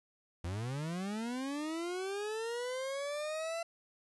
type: linear sweep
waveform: 40% pulse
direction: up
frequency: 80.9 to 678 Hz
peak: -35 dBFS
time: 0.44-3.63 s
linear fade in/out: 5 ms
effects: resampled to 24000 Hz + 11-bit